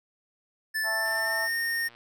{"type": "tone with pitch glide", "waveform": "square", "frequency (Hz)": [1755, 1840.1], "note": ["A6", "A#6"], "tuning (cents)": [-5, -23], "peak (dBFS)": -27, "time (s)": [0.74, 1.89], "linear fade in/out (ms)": 20, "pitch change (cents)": 82, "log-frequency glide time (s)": [0.84, 1.56]}
{"type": "harmonic tone", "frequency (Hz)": 220, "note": "A3", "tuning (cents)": 0, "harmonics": [3, 4, 5, 6], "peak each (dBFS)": [-34, -35, -46, -43], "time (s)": [0.83, 1.49], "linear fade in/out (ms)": 50}
{"type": "click train", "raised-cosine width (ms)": 0.3, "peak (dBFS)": -36, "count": 106, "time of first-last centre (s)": [1.06, 1.95], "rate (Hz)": 118}
{"effects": []}